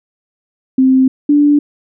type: tone pair in turn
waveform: sine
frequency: 261.6 / 291.8 Hz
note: C4 / D4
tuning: 0 / -11 cents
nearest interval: major second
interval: 189 cents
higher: second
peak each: -6 dBFS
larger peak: neither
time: 0.78-1.08 / 1.29-1.59 s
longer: neither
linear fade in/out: 5 ms
effects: none